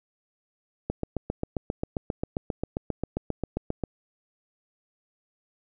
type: click train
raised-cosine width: 2 ms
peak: -14 dBFS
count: 23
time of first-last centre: 0.9-3.837 s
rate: 7.49 Hz
effects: none